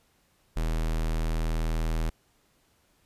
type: tone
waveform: square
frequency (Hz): 40.2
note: E1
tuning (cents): -43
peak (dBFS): -26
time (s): 0.56-2.1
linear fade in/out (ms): 10
effects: pink hiss -67 dBFS RMS until 3.05 s + resampled to 32000 Hz